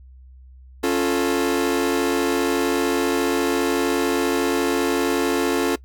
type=chord; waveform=40% pulse; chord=Db augmented; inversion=none; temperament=equal with one note detuned; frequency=275 / 349.2 / 440 Hz; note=Db4 / F4 / A4; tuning=-14 / 0 / 0 cents; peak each=-22 dBFS; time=0.83-5.76 s; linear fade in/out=10 ms; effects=noise-tail reverb RT60 0.1 s tail -21 dB re dry + added 64 Hz sine -42 dBFS peak until 5.84 s